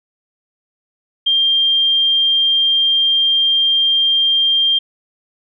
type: tone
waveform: sine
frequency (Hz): 3190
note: G7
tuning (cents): +30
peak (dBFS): -11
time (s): 1.26-4.79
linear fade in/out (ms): 10
effects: none

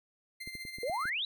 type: tone with tremolo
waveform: 30% pulse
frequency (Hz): 2087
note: C7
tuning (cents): -5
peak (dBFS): -36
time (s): 0.4-1.1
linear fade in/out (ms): 10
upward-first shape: sine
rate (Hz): 15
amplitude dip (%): 55
type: clicks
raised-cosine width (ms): 3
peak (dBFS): -34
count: 6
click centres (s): 0.475 / 0.553 / 0.652 / 0.785 / 0.898 / 1.055
type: exponential sweep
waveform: sine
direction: up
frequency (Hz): 455.4 to 4015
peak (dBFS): -31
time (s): 0.83-1.25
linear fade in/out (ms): 2
effects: none

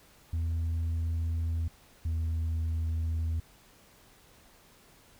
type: tone pair in turn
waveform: sine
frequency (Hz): 82.41 / 81.28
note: E2 / E2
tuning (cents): 0 / -24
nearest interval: unison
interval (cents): 24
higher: first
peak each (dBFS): -25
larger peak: neither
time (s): 0.33-1.68 / 2.05-3.4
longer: neither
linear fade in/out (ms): 5
effects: tanh soft clip ceiling -27 dBFS + pink hiss -59 dBFS RMS until 5.19 s

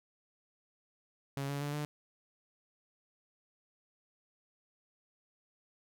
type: tone with pitch steps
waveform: sawtooth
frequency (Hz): 138.59 / 141.83 / 145.14 / 148.54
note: C#3 / C#3 / D3 / D3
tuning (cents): 0 / +40 / -20 / +20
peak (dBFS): -31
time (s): 1.37-1.85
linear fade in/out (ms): 0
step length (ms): 120
effects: none

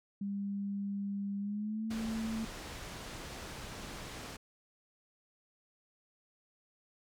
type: tone with pitch glide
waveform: sine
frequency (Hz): 200 to 223.2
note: G3 to A3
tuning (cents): +35 to +25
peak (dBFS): -34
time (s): 0.21-2.45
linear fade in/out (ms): 5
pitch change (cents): +190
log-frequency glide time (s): 1.39-1.9
type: low-pass noise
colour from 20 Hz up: pink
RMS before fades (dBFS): -45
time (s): 1.9-4.37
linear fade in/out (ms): 10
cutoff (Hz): 7800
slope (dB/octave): 12
effects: none

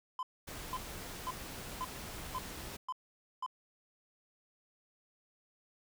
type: tone bursts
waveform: triangle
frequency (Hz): 1021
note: C6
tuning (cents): -43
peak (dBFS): -33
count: 7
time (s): 0.19-3.463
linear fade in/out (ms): 2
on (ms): 39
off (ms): 500
type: noise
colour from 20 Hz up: pink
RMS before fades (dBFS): -45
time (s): 0.47-2.77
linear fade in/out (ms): 10
effects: none

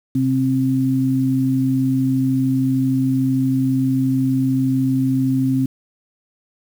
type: tone pair together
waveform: sine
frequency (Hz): 130.61 / 263.8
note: C3 / C4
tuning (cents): -3 / +14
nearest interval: octave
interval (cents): 1217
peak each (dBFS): -20 / -16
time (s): 0.15-5.66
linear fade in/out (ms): 5
effects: 7-bit

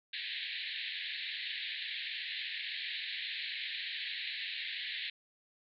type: band-pass noise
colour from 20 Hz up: white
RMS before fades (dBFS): -40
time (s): 0.13-5.1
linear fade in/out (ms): 5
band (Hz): 1700 to 4200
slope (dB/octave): 96
effects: none

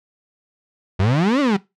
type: exponential two-way sweep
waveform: 35% pulse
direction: up then down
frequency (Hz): 88.2 to 300 to 185.2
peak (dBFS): -13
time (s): 0.99-1.57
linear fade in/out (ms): 10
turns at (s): 1.4
effects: noise-tail reverb RT60 0.2 s tail -19 dB re dry + low-pass 4000 Hz 12 dB/octave

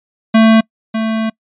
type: tone pair in turn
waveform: square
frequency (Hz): 222.6 / 221.8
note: A3 / A3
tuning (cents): +20 / +14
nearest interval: unison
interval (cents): 6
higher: first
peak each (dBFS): -6 / -15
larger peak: first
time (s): 0.34-0.61 / 0.94-1.3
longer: second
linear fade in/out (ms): 10
effects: noise-tail reverb RT60 0.1 s tail -26 dB re dry + resampled to 8000 Hz

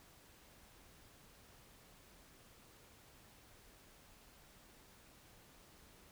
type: silence
effects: pink hiss -63 dBFS RMS until 6.11 s

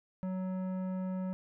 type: tone with tanh clipping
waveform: sine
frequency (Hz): 186.3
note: F#3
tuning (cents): +12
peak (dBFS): -35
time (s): 0.23-1.33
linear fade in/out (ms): 0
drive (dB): 13
effects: none

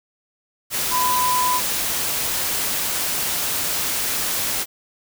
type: tone in noise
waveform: sine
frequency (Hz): 1000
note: B5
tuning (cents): +21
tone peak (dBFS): -18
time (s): 0.9-1.61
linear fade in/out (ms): 50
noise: white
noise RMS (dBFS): -23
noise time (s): 0.7-4.66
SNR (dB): +2
effects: none

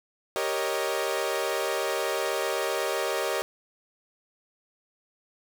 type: chord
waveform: sawtooth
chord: Eb dominant seventh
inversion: first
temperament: equal with one note detuned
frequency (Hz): 392 / 468.1 / 554.4 / 622.3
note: G4 / Bb4 / Db5 / Eb5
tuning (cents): 0 / +7 / 0 / 0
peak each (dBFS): -28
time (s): 0.36-3.42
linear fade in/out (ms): 0
effects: 8-bit

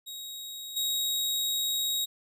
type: tone with level steps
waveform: sawtooth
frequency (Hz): 3791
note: A#7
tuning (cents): +28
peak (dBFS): -35 / -24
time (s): 0.06-2.06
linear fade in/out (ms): 20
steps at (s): 0.76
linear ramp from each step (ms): 10
effects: none

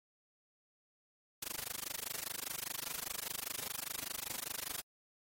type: noise with amplitude modulation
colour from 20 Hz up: white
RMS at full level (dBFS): -38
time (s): 1.42-4.81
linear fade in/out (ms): 5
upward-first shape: sine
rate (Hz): 25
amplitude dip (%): 100
effects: AAC 48 kbps

